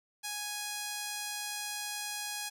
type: tone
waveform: 5% pulse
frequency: 830.6 Hz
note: G#5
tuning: in tune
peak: -24 dBFS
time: 0.23-2.5 s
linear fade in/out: 20 ms
effects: none